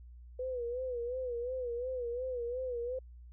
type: tone with vibrato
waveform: sine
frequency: 493.9 Hz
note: B4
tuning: in tune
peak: -34 dBFS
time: 0.39-2.99 s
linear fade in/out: 5 ms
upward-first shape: sine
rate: 2.8 Hz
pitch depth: 86 cents each way
effects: added 60 Hz sine -49 dBFS peak until 3.32 s

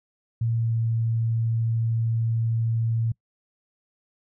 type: tone with pitch glide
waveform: sine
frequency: 115.2 to 114.14 Hz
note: A#2 to A#2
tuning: -20 to -36 cents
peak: -21 dBFS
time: 0.41-3.12 s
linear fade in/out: 5 ms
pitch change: -16 cents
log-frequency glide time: 0.56-0.74 s
effects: noise-tail reverb RT60 0.1 s tail -25 dB re dry

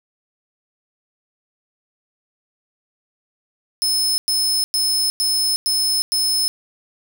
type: tone bursts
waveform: sawtooth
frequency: 5210 Hz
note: E8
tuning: 21 cents flat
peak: -14 dBFS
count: 6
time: 3.82-6.48 s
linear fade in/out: 0 ms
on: 360 ms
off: 100 ms
effects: 7-bit

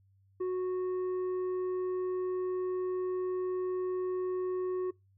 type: tone with tanh clipping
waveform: sine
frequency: 367.9 Hz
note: F#4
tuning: 10 cents flat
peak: -31 dBFS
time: 0.4-4.91 s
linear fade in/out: 10 ms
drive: 5 dB
effects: noise-tail reverb RT60 0.2 s tail -24 dB re dry + added 97 Hz sine -63 dBFS peak until 5.17 s

